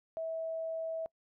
sine tone, 650 Hz, E5, 24 cents flat, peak -34 dBFS, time 0.17-1.06 s, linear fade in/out 0 ms, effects noise-tail reverb RT60 0.1 s tail -26 dB re dry

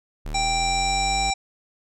square exponential sweep, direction up, 36.71 to 55.3 Hz, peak -29 dBFS, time 0.25-1.31 s, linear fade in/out 10 ms
harmonic tone, 784 Hz, G5, in tune, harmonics 1 / 3 / 5 / 7 / 9 / 10, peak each -23 / -28 / -30 / -31 / -33 / -33 dBFS, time 0.34-1.34 s, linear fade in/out 10 ms
effects none

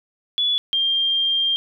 sine tone pair in turn, 3420 / 3193 Hz, A7 / G7, -50 / +31 cents, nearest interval minor second, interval 119 cents, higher first, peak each -17 / -17 dBFS, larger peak neither, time 0.38-0.58 / 0.73-1.56 s, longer second, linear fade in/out 0 ms, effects none

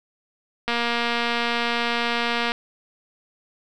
click train, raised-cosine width 0.3 ms, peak -8 dBFS, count 435, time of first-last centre 0.68-2.519 s, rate 236 Hz, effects none

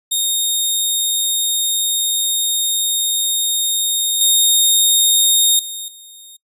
15% pulse tone with level steps, 3699 Hz, A#7, 14 cents flat, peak -8 / -3 / -18 / -30 dBFS, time 0.11-6.37 s, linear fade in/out 10 ms, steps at 4.21 / 5.59 / 5.88 s, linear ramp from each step 2 ms, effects noise-tail reverb RT60 0.1 s tail -26 dB re dry + resampled to 32000 Hz

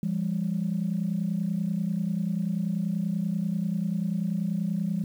sine tone pair together, 170.7 / 201 Hz, F3 / G3, -39 / +44 cents, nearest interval minor third, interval 283 cents, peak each -27 dBFS, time 0.03-5.04 s, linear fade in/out 2 ms, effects tanh soft clip ceiling -19 dBFS + 9-bit

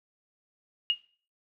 sine tone with exponential decay, 2861 Hz, F7, 41 cents sharp, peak -18 dBFS, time 0.9-0.99 s, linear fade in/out 0 ms, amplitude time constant 19 ms, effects noise-tail reverb RT60 0.4 s tail -18 dB re dry

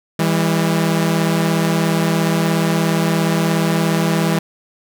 sawtooth tone pair together, 164.1 / 201.1 Hz, E3 / G3, -8 / +44 cents, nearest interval major third, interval 352 cents, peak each -12 / -15 dBFS, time 0.19-4.39 s, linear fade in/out 5 ms, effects none

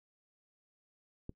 click, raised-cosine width 3 ms, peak -29 dBFS, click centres 1.294 s, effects noise-tail reverb RT60 0.1 s tail -23 dB re dry

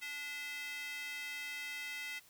square tone with high-pass filter, 290 Hz, D4, 22 cents flat, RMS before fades -43 dBFS, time 0.01-2.2 s, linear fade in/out 20 ms, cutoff 2200 Hz, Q 4, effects white hiss -63 dBFS RMS until 2.29 s

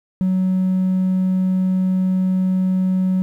triangle tone, 186.2 Hz, F#3, 11 cents sharp, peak -12 dBFS, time 0.21-3.22 s, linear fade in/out 0 ms, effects tanh soft clip ceiling -10 dBFS + 9-bit

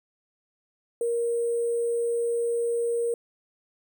sine tone with sample-and-hold, 470 Hz, A#4, 14 cents sharp, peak -23 dBFS, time 1.01-3.14 s, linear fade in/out 2 ms, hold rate 8820 Hz, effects none

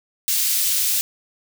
white high-pass noise, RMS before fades -20 dBFS, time 0.28-1.01 s, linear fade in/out 0 ms, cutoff 3400 Hz, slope 12 dB/octave, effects none

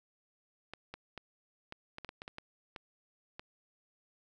clicks, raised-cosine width 0.3 ms, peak -27 dBFS, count 12, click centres 0.736 / 0.94 / 1.177 / 1.724 / 1.984 / 2.047 / 2.091 / 2.219 / 2.279 / 2.384 / 2.762 / 3.395 s, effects none

